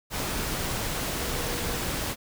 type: tone in noise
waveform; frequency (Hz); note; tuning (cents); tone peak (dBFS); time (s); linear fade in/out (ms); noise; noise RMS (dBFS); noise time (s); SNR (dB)
sine; 482.6; B4; -40; -39; 1.16-1.81; 50; pink; -30; 0.1-2.16; -12
effects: none